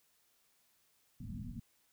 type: low-pass noise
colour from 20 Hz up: white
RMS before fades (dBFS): -44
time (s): 1.2-1.6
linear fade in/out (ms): 5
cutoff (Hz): 250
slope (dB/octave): 96
effects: white hiss -73 dBFS RMS until 1.92 s